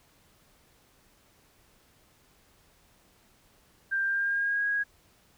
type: tone with pitch glide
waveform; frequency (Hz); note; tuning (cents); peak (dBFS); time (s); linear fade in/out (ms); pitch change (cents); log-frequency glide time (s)
sine; 1585 to 1647.5; G6 to G#6; +19 to -14; -25; 3.91-4.84; 20; +67; 4.05-4.66
effects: pink hiss -63 dBFS RMS until 5.37 s